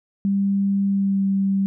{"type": "tone with pitch glide", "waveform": "sine", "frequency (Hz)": [197.8, 195.19], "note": ["G3", "G3"], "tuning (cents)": [16, -7], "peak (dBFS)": -17, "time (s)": [0.25, 1.66], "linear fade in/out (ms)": 0, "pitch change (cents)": -23, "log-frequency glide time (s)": [0.87, 1.24], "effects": []}